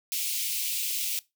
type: high-pass noise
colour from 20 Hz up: white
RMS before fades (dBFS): -30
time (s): 0.12-1.19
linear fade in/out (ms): 0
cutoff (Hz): 2300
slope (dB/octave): 48
effects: noise-tail reverb RT60 0.2 s tail -20 dB re dry